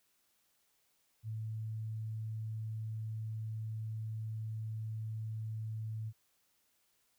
sine tone, 110 Hz, A2, in tune, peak -37 dBFS, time 1.23-6.13 s, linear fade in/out 50 ms, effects white hiss -75 dBFS RMS until 7.18 s

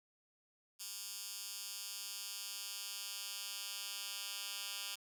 10% pulse tone with high-pass filter sweep, 200 Hz, G3, 35 cents sharp, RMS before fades -45 dBFS, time 0.79-4.96 s, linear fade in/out 20 ms, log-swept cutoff 5500 to 3200 Hz, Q 1, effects none

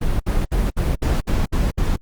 brown noise bursts, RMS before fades -18 dBFS, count 8, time 0.01-1.964 s, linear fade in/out 10 ms, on 190 ms, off 62 ms, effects Opus 24 kbps

